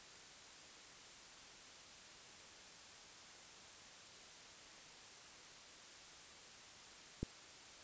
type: click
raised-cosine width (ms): 3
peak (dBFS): -26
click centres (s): 7.23
effects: white hiss -57 dBFS RMS until 7.83 s + resampled to 16000 Hz